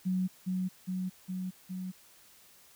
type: tone with echo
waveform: sine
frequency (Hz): 185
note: F#3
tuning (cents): 0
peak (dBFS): -27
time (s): 0.05-0.28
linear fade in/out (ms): 20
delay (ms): 410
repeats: 4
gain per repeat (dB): -2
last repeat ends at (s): 1.92
effects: white hiss -59 dBFS RMS until 2.75 s